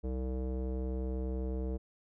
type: tone with low-pass filter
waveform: square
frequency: 64.1 Hz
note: C2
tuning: 35 cents flat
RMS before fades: -35 dBFS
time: 0.03-1.78 s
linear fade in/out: 20 ms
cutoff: 470 Hz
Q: 2.5
effects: none